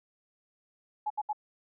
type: tone bursts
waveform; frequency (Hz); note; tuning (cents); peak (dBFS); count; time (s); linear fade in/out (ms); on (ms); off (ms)
sine; 846; G#5; +32; -28; 3; 1.06-1.331; 10; 43; 71
effects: none